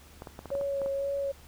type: clicks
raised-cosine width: 1 ms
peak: -26 dBFS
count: 9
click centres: 0.221 / 0.272 / 0.391 / 0.457 / 0.504 / 0.552 / 0.612 / 0.817 / 0.861 s
type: tone with vibrato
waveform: sine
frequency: 554.4 Hz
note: C#5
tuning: in tune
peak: -28 dBFS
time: 0.51-1.32 s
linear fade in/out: 10 ms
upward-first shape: sine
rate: 2 Hz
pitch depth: 17 cents each way
effects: added 73 Hz sine -53 dBFS peak until 1.47 s + pink hiss -55 dBFS RMS until 1.47 s